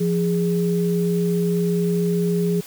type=tone pair together; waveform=sine; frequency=173.6 / 412.9 Hz; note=F3 / G#4; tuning=-10 / -10 cents; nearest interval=octave + minor third; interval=1500 cents; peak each=-19 / -22 dBFS; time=0-2.61 s; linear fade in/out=10 ms; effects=white hiss -41 dBFS RMS until 2.66 s